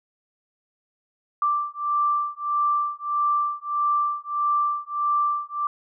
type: beating tone pair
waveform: sine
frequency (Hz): 1174.7 / 1176.3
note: D6 / D6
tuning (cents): 0 / +2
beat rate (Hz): 1.6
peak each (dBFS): -24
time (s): 1.42-5.67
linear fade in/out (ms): 2
effects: none